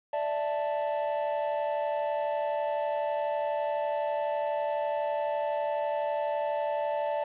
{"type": "chord", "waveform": "triangle", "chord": "D suspended second", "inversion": "none", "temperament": "equal", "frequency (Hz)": [587.3, 659.3, 880], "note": ["D5", "E5", "A5"], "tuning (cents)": [0, 0, 0], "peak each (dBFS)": [-28, -32, -31], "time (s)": [0.13, 7.24], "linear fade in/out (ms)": 5, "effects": ["resampled to 8000 Hz", "9-bit"]}